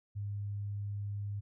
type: tone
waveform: sine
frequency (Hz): 101.8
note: G#2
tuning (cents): -34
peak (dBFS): -35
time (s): 0.15-1.41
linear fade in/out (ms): 20
effects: none